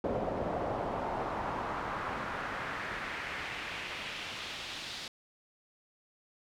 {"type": "noise with band-pass filter sweep", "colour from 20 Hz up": "brown", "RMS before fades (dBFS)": -37, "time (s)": [0.04, 5.08], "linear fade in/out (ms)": 2, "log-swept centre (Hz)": [550, 4200], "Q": 1.7, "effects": []}